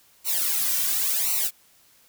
blue noise with flanger, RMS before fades -24 dBFS, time 0.24-1.51 s, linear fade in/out 50 ms, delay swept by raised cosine 0.59 to 2.39 ms, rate 0.93 Hz, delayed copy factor -1, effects white hiss -58 dBFS RMS until 2.08 s

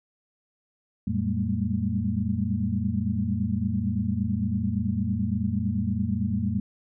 sine tone cluster, 89.1 / 114.2 / 194.5 / 203.4 / 226.9 Hz, F2 / A#2 / G3 / G#3 / A#3, +35 / -35 / -13 / -36 / -47 cents, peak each -30 dBFS, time 1.07-6.6 s, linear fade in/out 5 ms, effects none

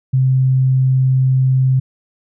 sine tone, 130.81 Hz, C3, in tune, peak -10 dBFS, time 0.13-1.8 s, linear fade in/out 10 ms, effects none

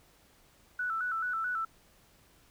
sine tone with vibrato, 1400 Hz, F6, 4 cents sharp, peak -30 dBFS, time 0.79-1.65 s, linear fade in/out 5 ms, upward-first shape square, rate 4.6 Hz, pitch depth 94 cents each way, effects pink hiss -63 dBFS RMS until 2.5 s

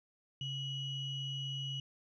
triangle ring-modulated tone, 1526 Hz, G6, 47 cents flat, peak -32 dBFS, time 0.41-1.8 s, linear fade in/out 2 ms, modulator 1390 Hz, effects resampled to 16000 Hz

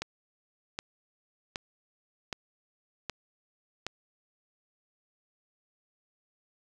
click train, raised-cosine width 0.2 ms, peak -16 dBFS, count 6, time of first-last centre 0.02-3.866 s, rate 1.3 Hz, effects none

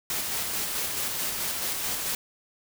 white noise with tremolo, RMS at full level -29 dBFS, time 0.1-2.15 s, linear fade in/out 2 ms, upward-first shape square, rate 4.6 Hz, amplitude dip 25%, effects none

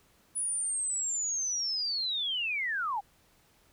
sine linear sweep, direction down, 9956 to 757 Hz, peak -29 dBFS, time 0.35-3.01 s, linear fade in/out 20 ms, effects pink hiss -65 dBFS RMS until 3.72 s

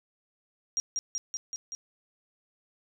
sine tone with echo, 5700 Hz, F8, 34 cents sharp, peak -25 dBFS, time 0.77-0.8 s, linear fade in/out 0 ms, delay 190 ms, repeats 5, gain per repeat -2 dB, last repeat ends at 1.75 s, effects none

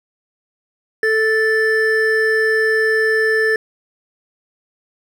triangle tone pair together, 440 / 1760 Hz, A4 / A6, 0 / 0 cents, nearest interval 2 octaves, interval 2400 cents, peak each -14 dBFS, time 1.03-3.56 s, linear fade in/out 2 ms, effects none

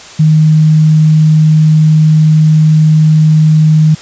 sine tone, 155.56 Hz, D#3, in tune, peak -3 dBFS, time 0.19-3.95 s, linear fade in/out 10 ms, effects white hiss -31 dBFS RMS until 4.01 s + resampled to 16000 Hz

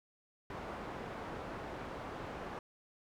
white low-pass noise, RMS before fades -44 dBFS, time 0.5-2.59 s, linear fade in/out 2 ms, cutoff 980 Hz, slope 12 dB/octave, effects none

